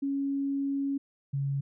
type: tone pair in turn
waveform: sine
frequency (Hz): 277.2 / 138.91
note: C#4 / C#3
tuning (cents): 0 / +4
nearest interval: octave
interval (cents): 1196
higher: first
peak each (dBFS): -27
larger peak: neither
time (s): 0.02-0.98 / 1.33-1.61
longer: first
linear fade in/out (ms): 10
effects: none